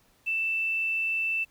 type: tone with quantisation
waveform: sine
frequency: 2657 Hz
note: E7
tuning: 13 cents sharp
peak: -25 dBFS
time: 0.26-1.45 s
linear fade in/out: 20 ms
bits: 9
effects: pink hiss -64 dBFS RMS until 1.5 s